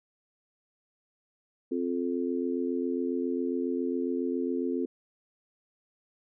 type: harmonic tone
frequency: 87.31 Hz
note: F2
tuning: in tune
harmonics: 3 / 4 / 5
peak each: -30 / -32 / -34 dBFS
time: 1.71-4.86 s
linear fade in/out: 10 ms
effects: none

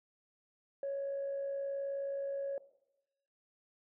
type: tone with amplitude modulation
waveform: sine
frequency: 554.4 Hz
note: C#5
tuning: in tune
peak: -32 dBFS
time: 0.83-2.58 s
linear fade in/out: 2 ms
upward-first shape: sine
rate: 59 Hz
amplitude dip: 30%
effects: noise-tail reverb RT60 0.9 s tail -17 dB re dry + tanh soft clip ceiling -31 dBFS

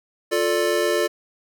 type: chord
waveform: square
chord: D minor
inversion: first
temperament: just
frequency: 352.4 / 440.5 / 587.3 Hz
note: F4 / A4 / D5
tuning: +16 / +2 / 0 cents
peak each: -24 dBFS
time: 0.31-1.08 s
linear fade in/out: 20 ms
effects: none

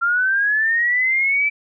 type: linear sweep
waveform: sine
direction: up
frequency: 1368 to 2329 Hz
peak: -15 dBFS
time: 0.01-1.5 s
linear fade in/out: 20 ms
effects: none

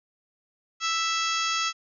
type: harmonic tone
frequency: 659.3 Hz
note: E5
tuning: in tune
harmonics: 2 / 3 / 4 / 5 / 6 / 7 / 8 / 9 / 10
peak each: -28 / -35 / -32 / -32 / -38 / -36 / -34 / -41 / -35 dBFS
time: 0.8-1.73 s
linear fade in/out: 50 ms
effects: none

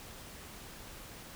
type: silence
effects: pink hiss -49 dBFS RMS until 1.35 s

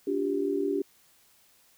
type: tone cluster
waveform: sine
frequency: 289.4 / 354.8 / 394 Hz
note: D4 / F4 / G4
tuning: -25 / +27 / +9 cents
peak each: -30 / -33 / -28 dBFS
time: 0.07-0.82 s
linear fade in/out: 5 ms
effects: white hiss -62 dBFS RMS until 1.77 s

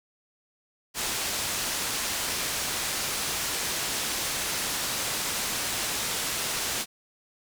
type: low-pass noise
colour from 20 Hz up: white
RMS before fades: -30 dBFS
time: 0.94-6.86 s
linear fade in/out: 50 ms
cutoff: 9000 Hz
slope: 12 dB/octave
effects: none

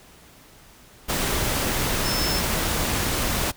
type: tone in noise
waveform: sine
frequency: 5270 Hz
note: E8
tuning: 1 cent flat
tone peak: -27 dBFS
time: 2.04-2.41 s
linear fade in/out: 20 ms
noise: pink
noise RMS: -24 dBFS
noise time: 1.08-3.52 s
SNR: -6 dB
effects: pink hiss -50 dBFS RMS until 3.56 s

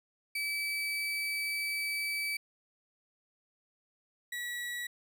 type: tone pair in turn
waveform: 35% pulse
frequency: 2301 / 1934.9 Hz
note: D7 / B6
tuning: -36 / -36 cents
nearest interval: minor third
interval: 300 cents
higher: first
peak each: -30 / -34 dBFS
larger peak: first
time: 0.35-2.37 / 4.32-4.87 s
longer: first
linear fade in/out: 5 ms
effects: none

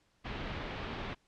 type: low-pass noise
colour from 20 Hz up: pink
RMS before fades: -40 dBFS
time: 0.24-1.15 s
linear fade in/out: 20 ms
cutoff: 3600 Hz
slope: 24 dB/octave
effects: pink hiss -72 dBFS RMS until 1.27 s + low-pass 7000 Hz 12 dB/octave

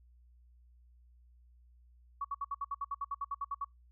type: tone bursts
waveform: sine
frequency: 1125 Hz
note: C#6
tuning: 25 cents sharp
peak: -33 dBFS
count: 15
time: 2.21-3.646 s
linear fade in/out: 5 ms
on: 36 ms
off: 64 ms
effects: noise-tail reverb RT60 0.2 s tail -26 dB re dry + added 60 Hz sine -59 dBFS peak until 3.91 s

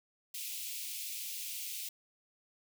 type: high-pass noise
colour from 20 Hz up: white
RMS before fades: -41 dBFS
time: 0.34-1.89 s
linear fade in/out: 5 ms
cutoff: 2300 Hz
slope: 48 dB/octave
effects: none

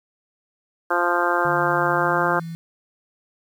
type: harmonic tone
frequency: 174.61 Hz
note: F3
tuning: in tune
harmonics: 2 / 3 / 4 / 5 / 6 / 7 / 8 / 9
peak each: -26 / -26 / -26 / -26 / -26 / -26 / -26 / -26 dBFS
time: 0.9-2.4 s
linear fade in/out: 10 ms
type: tone with pitch glide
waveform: sine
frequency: 151.6 to 165.32 Hz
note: D#3 to E3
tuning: -45 to +5 cents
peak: -29 dBFS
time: 1.45-2.55 s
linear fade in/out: 0 ms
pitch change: +150 cents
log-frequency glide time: 1.92-2.3 s
effects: 8-bit

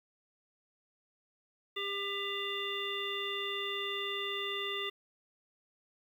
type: harmonic tone with a mistuned harmonic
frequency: 399.2 Hz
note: G4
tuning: 32 cents sharp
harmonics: 1 / 3 / 5 / 7 / 9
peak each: -40 / -42 / -41 / -40 / -39 dBFS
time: 1.76-4.9 s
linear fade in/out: 10 ms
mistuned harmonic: 9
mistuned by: -23 cents
effects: 10-bit

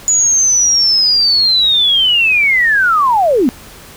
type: linear sweep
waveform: sine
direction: down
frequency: 6920 to 220 Hz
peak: -8 dBFS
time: 0.08-3.49 s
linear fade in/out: 0 ms
effects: pink hiss -36 dBFS RMS until 3.96 s

